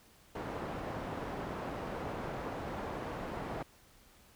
white low-pass noise, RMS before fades -40 dBFS, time 0.35-3.63 s, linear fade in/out 5 ms, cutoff 820 Hz, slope 12 dB/octave, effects pink hiss -62 dBFS RMS until 4.35 s

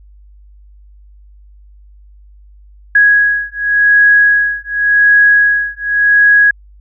sine beating tone pair, 1661.2 / 1662.09 Hz, G#6 / G#6, 0 / +1 cents, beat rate 0.89 Hz, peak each -10 dBFS, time 2.95-6.51 s, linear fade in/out 5 ms, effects added 50 Hz sine -38 dBFS peak until 6.8 s

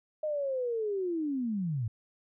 sine linear sweep, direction down, 622.3 to 103.3 Hz, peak -29 dBFS, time 0.23-1.88 s, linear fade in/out 5 ms, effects none

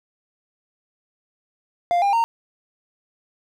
triangle tone with pitch steps, 698 / 801.8 / 921 Hz, F5 / G5 / A#5, -1 / +39 / -21 cents, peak -14 dBFS, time 1.91-2.24 s, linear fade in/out 0 ms, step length 110 ms, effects none

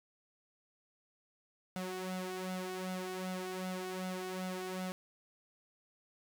sawtooth tone with flanger, 185 Hz, F#3, in tune, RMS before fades -40 dBFS, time 1.76-4.92 s, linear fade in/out 0 ms, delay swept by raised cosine 1.4 to 2.7 ms, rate 2.6 Hz, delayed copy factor +0.7, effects none

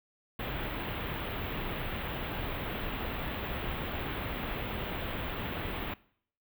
pink band-stop noise, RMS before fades -36 dBFS, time 0.39-5.94 s, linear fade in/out 5 ms, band 3500 to 15000 Hz, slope 48 dB/octave, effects noise-tail reverb RT60 0.6 s tail -21 dB re dry

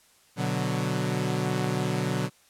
sawtooth chord, B minor, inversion none, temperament equal, 123.47 / 146.83 / 185 Hz, B2 / D3 / F#3, 0 / 0 / 0 cents, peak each -26 dBFS, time 0.36-2.3 s, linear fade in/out 50 ms, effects white hiss -60 dBFS RMS until 2.49 s + low-pass 11000 Hz 12 dB/octave

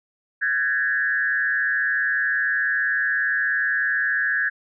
sine tone with frequency modulation, 1661.2 Hz, G#6, in tune, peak -19 dBFS, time 0.41-4.5 s, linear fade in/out 20 ms, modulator 134 Hz, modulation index 1, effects none

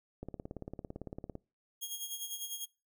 click train, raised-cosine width 2 ms, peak -28 dBFS, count 21, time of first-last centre 0.23-1.354 s, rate 17.8 Hz
10% pulse tone with tremolo, 3267 Hz, G#7, 29 cents flat, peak -28 dBFS, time 1.81-2.66 s, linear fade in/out 20 ms, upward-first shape sine, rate 10 Hz, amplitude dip 65%
effects noise-tail reverb RT60 0.3 s tail -24 dB re dry

